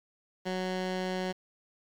15% pulse tone with low-pass filter, 185 Hz, F#3, in tune, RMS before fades -33 dBFS, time 0.45-1.33 s, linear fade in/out 20 ms, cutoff 4800 Hz, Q 1, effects 9-bit

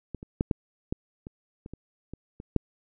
clicks, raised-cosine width 3 ms, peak -21 / -27 / -11 / -11 / -15 / -26 / -27 / -26 / -25 / -27 / -9 dBFS, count 11, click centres 0.147 / 0.229 / 0.409 / 0.512 / 0.925 / 1.269 / 1.661 / 1.736 / 2.136 / 2.401 / 2.563 s, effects none

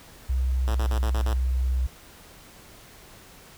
sine tone with pitch glide, 64.3 to 63.67 Hz, C2 to C2, -30 to -47 cents, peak -21 dBFS, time 0.29-1.87 s, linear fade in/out 10 ms, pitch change -17 cents, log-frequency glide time 0.63-0.69 s
5% pulse tone bursts, 110 Hz, A2, in tune, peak -20 dBFS, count 6, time 0.67-1.339 s, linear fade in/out 10 ms, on 84 ms, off 33 ms
effects pink hiss -49 dBFS RMS until 3.57 s

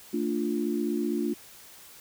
sine chord, D minor, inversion second, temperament equal with one note detuned, 225.1 / 293.7 / 349.2 Hz, A3 / D4 / F4, +40 / 0 / 0 cents, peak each -30 dBFS, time 0.13-1.34 s, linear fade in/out 10 ms, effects white hiss -50 dBFS RMS until 2 s

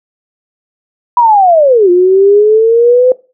sine linear two-way sweep, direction down then up, 987.8 to 349.8 to 512 Hz, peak -3 dBFS, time 1.17-3.12 s, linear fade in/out 2 ms, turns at 1.9 s, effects noise-tail reverb RT60 0.3 s tail -19 dB re dry

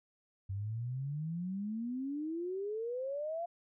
sine exponential sweep, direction up, 94.7 to 698.5 Hz, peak -35 dBFS, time 0.49-3.46 s, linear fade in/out 10 ms, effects none

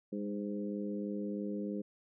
harmonic tone with a mistuned harmonic, 103.2 Hz, G#2, 10 cents flat, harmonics 2 / 3 / 4 / 5, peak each -37 / -41 / -43 / -45 dBFS, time 0.12-1.82 s, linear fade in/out 10 ms, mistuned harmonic 2, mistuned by -26 cents, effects none

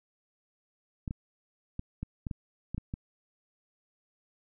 clicks, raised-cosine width 5 ms, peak -22 dBFS, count 9, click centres 1.078 / 1.109 / 1.794 / 2.03 / 2.268 / 2.312 / 2.746 / 2.78 / 2.939 s, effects none

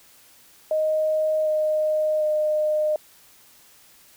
sine tone with pitch steps, 622.3 / 616.6 / 610.9 Hz, D#5 / D#5 / D#5, 0 / -16 / -32 cents, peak -19 dBFS, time 0.71-2.96 s, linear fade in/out 2 ms, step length 750 ms, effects white hiss -53 dBFS RMS until 4.16 s

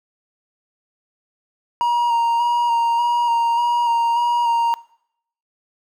triangle tone with vibrato, 943 Hz, A#5, 20 cents sharp, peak -13 dBFS, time 1.81-4.74 s, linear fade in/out 0 ms, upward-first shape square, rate 1.7 Hz, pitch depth 19 cents each way, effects noise-tail reverb RT60 0.7 s tail -21 dB re dry

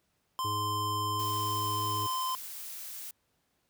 square tone with pitch glide, 1040 to 1032.8 Hz, C6 to C6, -11 to -23 cents, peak -31 dBFS, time 0.39-2.35 s, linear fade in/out 0 ms, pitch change -12 cents, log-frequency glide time 1.13-2.11 s
harmonic tone, 105 Hz, G#2, 19 cents sharp, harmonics 1 / 3 / 4, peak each -36 / -44 / -45 dBFS, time 0.44-2.07 s, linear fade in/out 10 ms
blue noise, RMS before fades -42 dBFS, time 1.19-3.11 s, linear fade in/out 5 ms
effects pink hiss -75 dBFS RMS until 3.69 s + high-pass 60 Hz 12 dB/octave

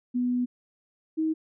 sine tone pair in turn, 246.9 / 316.7 Hz, B3 / D#4, 0 / +31 cents, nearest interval major third, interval 431 cents, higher second, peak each -23 dBFS, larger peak neither, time 0.14-0.46 / 1.17-1.34 s, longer first, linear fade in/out 20 ms, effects none

